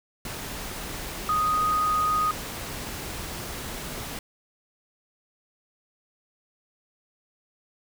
sine tone in noise, 1244.5 Hz, D#6, in tune, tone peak -21 dBFS, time 1.29-2.31 s, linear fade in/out 2 ms, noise pink, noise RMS -35 dBFS, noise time 0.25-4.19 s, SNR +11 dB, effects none

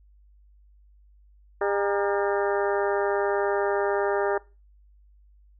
harmonic tone with a mistuned harmonic, 201.2 Hz, G3, 45 cents sharp, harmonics 2 / 3 / 4 / 5 / 6 / 7 / 8 / 9, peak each -25 / -29 / -31 / -33 / -35 / -36 / -37 / -38 dBFS, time 1.61-4.38 s, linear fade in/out 5 ms, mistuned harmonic 5, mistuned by -120 cents, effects noise-tail reverb RT60 0.3 s tail -22 dB re dry + added 50 Hz sine -53 dBFS peak until 5.59 s

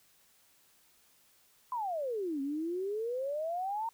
sine exponential two-way sweep, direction down then up, 1033 to 269 to 930 Hz, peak -32 dBFS, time 1.72-3.89 s, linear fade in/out 2 ms, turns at 2.41 s, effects white hiss -66 dBFS RMS until 3.93 s

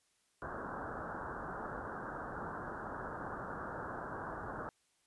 white low-pass noise, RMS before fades -43 dBFS, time 0.42-4.69 s, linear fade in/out 0 ms, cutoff 1600 Hz, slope 96 dB/octave, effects white hiss -75 dBFS RMS until 5.06 s + resampled to 24000 Hz

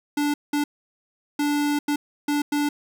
square tone bursts at uneven times, 292 Hz, D4, 10 cents flat, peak -21 dBFS, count 6, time 0.17-0.34 / 0.53-0.64 / 1.39-1.79 / 1.88-1.96 / 2.28-2.42 / 2.52-2.69 s, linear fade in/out 5 ms, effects none

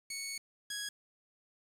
10% pulse tone pair in turn, 2217 / 1660.9 Hz, C#7 / G#6, 0 / 0 cents, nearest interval perfect fourth, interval 500 cents, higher first, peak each -28 dBFS, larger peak neither, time 0.1-0.38 / 0.7-0.89 s, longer first, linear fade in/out 5 ms, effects low-pass 10000 Hz 12 dB/octave + 9-bit

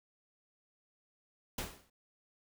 pink noise with exponential decay, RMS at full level -35 dBFS, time 1.58-1.9 s, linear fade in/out 5 ms, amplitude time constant 69 ms, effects none

